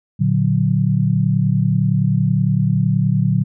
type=chord; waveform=sine; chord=Bb augmented; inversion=none; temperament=equal with one note detuned; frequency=116.2 / 146.83 / 185 Hz; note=Bb2 / D3 / F#3; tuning=-5 / 0 / 0 cents; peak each=-18 / -17 / -18 dBFS; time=0.19-3.44 s; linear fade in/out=20 ms; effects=none